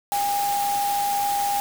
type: tone in noise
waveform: sine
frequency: 809 Hz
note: G#5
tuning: 46 cents flat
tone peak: -21 dBFS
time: 0.12-1.6 s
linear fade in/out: 0 ms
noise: white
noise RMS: -31 dBFS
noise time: 0.12-1.6 s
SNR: +7 dB
effects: none